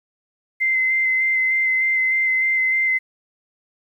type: tone with vibrato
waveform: sine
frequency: 2069 Hz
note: C7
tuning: 20 cents flat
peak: -16 dBFS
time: 0.6-2.99 s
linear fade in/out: 20 ms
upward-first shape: square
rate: 3.3 Hz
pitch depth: 12 cents each way
effects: 9-bit